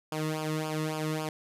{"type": "tone with flanger", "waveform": "sawtooth", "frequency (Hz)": 155.56, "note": "D#3", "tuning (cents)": 0, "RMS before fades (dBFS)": -32, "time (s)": [0.12, 1.29], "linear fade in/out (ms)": 2, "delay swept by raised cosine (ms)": [0.5, 1.32], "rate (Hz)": 3.6, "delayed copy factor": -0.8, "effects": ["resampled to 32000 Hz"]}